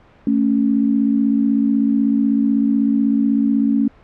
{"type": "tone pair together", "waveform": "sine", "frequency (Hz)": [221.1, 277.2], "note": ["A3", "C#4"], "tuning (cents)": [9, 0], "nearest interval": "major third", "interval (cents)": 391, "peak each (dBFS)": -16, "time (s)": [0.27, 3.88], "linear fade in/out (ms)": 2, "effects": ["pink hiss -49 dBFS RMS until 4.03 s", "low-pass 2000 Hz 12 dB/octave"]}